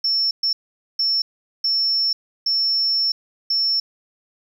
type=tone bursts at uneven times; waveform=triangle; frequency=5400 Hz; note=E8; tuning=41 cents sharp; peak=-14 dBFS; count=6; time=0.04-0.31 / 0.43-0.53 / 0.99-1.22 / 1.64-2.13 / 2.46-3.12 / 3.5-3.8 s; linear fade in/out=5 ms; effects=tanh soft clip ceiling -14 dBFS